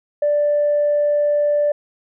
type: tone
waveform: sine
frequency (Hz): 587.3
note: D5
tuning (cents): 0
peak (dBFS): -13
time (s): 0.22-1.72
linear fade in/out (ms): 5
effects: tanh soft clip ceiling -10 dBFS